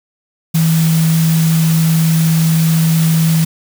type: tone in noise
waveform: sine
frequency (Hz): 161.8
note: E3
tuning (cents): -32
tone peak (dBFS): -9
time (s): 0.54-3.45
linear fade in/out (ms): 10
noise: white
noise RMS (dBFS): -23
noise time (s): 0.54-3.45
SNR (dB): +11
effects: none